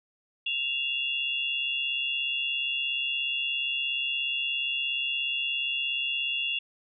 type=tone cluster; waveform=sine; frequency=2659 / 2796 / 3399 Hz; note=E7 / F7 / G#7; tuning=+14 / +1 / +39 cents; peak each=-36 / -28 / -34 dBFS; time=0.46-6.59 s; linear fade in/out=5 ms; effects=none